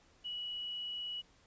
sine tone with quantisation, 2931 Hz, F#7, 17 cents flat, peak -38 dBFS, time 0.24-1.22 s, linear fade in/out 20 ms, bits 11, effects pink hiss -66 dBFS RMS until 1.46 s + resampled to 16000 Hz

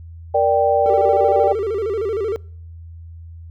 sine chord, G minor, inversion first, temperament equal, 466.2 / 587.3 / 784 Hz, Bb4 / D5 / G5, 0 / 0 / 0 cents, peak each -19 / -16 / -17 dBFS, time 0.34-1.53 s, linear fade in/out 10 ms
triangle tone with vibrato, 420 Hz, G#4, 19 cents sharp, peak -17 dBFS, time 0.86-2.36 s, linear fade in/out 0 ms, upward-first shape square, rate 13 Hz, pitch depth 120 cents each way
effects noise-tail reverb RT60 0.6 s tail -26 dB re dry + added 83 Hz sine -34 dBFS peak until 3.5 s

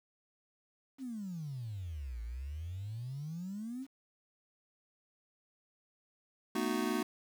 sine exponential two-way sweep, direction down then up, 277.2 to 55 to 277.2 Hz, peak -38 dBFS, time 0.98-3.87 s, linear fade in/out 50 ms, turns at 2.22 s
square chord, B dominant seventh, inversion third, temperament just, 222.2 / 246.9 / 308.7 / 370.4 Hz, A3 / B3 / D#4 / F#4, +17 / 0 / -14 / +2 cents, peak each -38 dBFS, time 6.55-7.03 s, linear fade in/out 5 ms
effects 10-bit

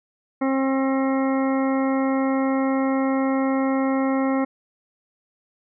harmonic tone, 267.6 Hz, C4, 39 cents sharp, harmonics 1 / 2 / 3 / 4 / 5 / 7 / 8, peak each -20 / -26 / -30 / -32 / -34 / -37 / -38 dBFS, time 0.41-4.45 s, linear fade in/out 10 ms, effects none

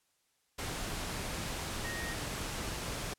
sine tone in noise, 1864.7 Hz, A#6, in tune, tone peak -40 dBFS, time 1.84-2.14 s, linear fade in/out 10 ms, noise pink, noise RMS -38 dBFS, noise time 0.58-3.14 s, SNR -5 dB, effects white hiss -75 dBFS RMS until 3.18 s + low-pass 11000 Hz 12 dB/octave

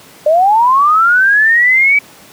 sine linear sweep, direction up, 587.3 to 2300 Hz, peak -6 dBFS, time 0.26-1.99 s, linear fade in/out 5 ms, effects pink hiss -39 dBFS RMS until 2.32 s + high-pass 150 Hz 12 dB/octave

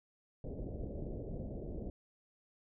pink low-pass noise, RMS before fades -42 dBFS, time 0.44-1.9 s, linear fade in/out 2 ms, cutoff 610 Hz, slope 48 dB/octave, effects none

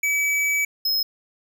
square tone pair in turn, 2289 / 5139 Hz, D7 / E8, -45 / -45 cents, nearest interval octave + major second, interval 1400 cents, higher second, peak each -20 dBFS, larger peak neither, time 0.03-0.65 / 0.85-1.03 s, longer first, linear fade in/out 5 ms, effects none

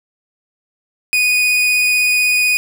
40% pulse tone with vibrato, 2478 Hz, D#7, 8 cents flat, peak -11 dBFS, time 1.13-2.57 s, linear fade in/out 0 ms, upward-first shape sine, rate 16 Hz, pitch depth 9 cents each way, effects none

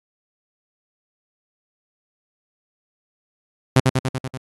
sawtooth tone with echo, 130.3 Hz, C3, 7 cents flat, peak -6 dBFS, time 3.76-3.8 s, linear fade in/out 5 ms, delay 96 ms, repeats 6, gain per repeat -3 dB, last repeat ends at 4.376 s, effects AAC 32 kbps

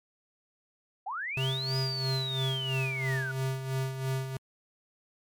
sine linear two-way sweep, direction up then down, 705 to 4978 to 1425 Hz, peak -32 dBFS, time 1.06-3.32 s, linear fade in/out 10 ms, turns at 1.77 s
square tone with tremolo, 132.5 Hz, C3, 22 cents sharp, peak -28 dBFS, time 1.37-4.37 s, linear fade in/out 2 ms, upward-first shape sine, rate 3 Hz, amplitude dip 60%
effects MP3 96 kbps

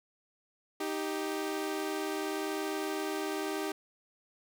sawtooth tone pair together, 311.1 / 392 Hz, D#4 / G4, 0 / 0 cents, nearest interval major third, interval 400 cents, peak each -32 / -31 dBFS, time 0.8-3.72 s, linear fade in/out 5 ms, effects none

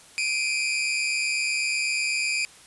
sawtooth tone pair together, 2352 / 2492 Hz, D7 / D#7, +2 / +2 cents, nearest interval minor second, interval 100 cents, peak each -23 dBFS, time 0.18-2.45 s, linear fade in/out 0 ms, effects white hiss -50 dBFS RMS until 2.66 s + resampled to 24000 Hz

